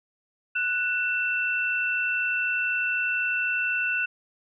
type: tone pair together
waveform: sine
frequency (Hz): 1480 / 2682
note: F#6 / E7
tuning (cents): 0 / +29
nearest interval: minor seventh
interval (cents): 1029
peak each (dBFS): -26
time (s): 0.55-4.06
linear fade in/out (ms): 10
effects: none